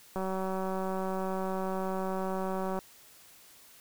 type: click train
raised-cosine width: 1 ms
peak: -21 dBFS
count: 498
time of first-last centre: 0.16-2.79 s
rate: 189 Hz
effects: white hiss -56 dBFS RMS until 3.8 s